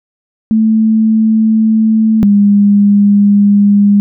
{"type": "tone pair in turn", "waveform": "sine", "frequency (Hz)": [220, 203.2], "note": ["A3", "G#3"], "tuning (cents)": [0, -38], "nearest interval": "minor second", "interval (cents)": 138, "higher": "first", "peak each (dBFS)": [-6, -4], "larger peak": "second", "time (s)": [[0.51, 2.23], [2.23, 4]], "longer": "second", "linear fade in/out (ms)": 0, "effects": []}